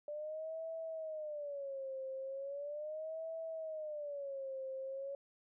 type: tone with vibrato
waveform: sine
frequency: 587.3 Hz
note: D5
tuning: in tune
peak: -40 dBFS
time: 0.08-5.15 s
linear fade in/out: 2 ms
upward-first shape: sine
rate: 0.38 Hz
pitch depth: 180 cents each way
effects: none